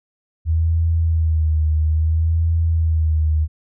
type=tone with vibrato; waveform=sine; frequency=80 Hz; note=D#2; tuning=49 cents sharp; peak=-14 dBFS; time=0.45-3.48 s; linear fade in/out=50 ms; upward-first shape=sine; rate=0.6 Hz; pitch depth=54 cents each way; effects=none